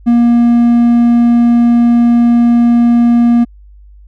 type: tone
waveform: triangle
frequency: 237 Hz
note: A#3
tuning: 29 cents sharp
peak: -3 dBFS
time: 0.06-3.45 s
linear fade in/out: 20 ms
effects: added 50 Hz sine -35 dBFS peak until 4.07 s